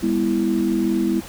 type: chord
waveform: sine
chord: E major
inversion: first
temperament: equal with one note detuned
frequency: 202.4 / 246.9 / 329.6 Hz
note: G#3 / B3 / E4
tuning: -44 / 0 / 0 cents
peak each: -22 / -23 / -20 dBFS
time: 0.02-1.21 s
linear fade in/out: 20 ms
effects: pink hiss -38 dBFS RMS until 1.28 s